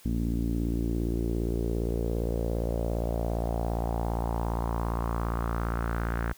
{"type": "tone with low-pass filter sweep", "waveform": "sawtooth", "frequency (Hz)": 57.4, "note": "A#1", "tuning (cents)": -26, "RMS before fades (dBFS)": -29, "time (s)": [0.05, 6.33], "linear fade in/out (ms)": 5, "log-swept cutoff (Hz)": [250, 1600], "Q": 3.4, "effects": ["white hiss -55 dBFS RMS until 6.37 s"]}